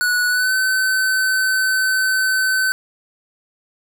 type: tone with pitch glide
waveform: square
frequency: 1471 to 1524.6 Hz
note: F#6 to G6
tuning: -11 to -49 cents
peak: -16 dBFS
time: 0.01-2.72 s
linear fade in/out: 0 ms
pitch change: +62 cents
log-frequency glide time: 0.28-0.53 s
effects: none